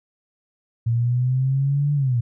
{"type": "linear two-way sweep", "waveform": "sine", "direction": "up then down", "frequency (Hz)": [114.6, 146.8, 114.6], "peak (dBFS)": -17, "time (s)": [0.86, 2.21], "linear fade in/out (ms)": 10, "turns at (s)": 1.94, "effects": []}